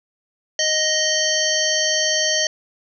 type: harmonic tone with a mistuned harmonic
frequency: 622.3 Hz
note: D#5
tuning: in tune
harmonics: 1 / 3 / 5 / 7 / 9 / 10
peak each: -24 / -24 / -24 / -24 / -24 / -24 dBFS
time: 0.59-2.47 s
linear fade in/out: 2 ms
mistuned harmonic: 7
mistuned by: +44 cents
effects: none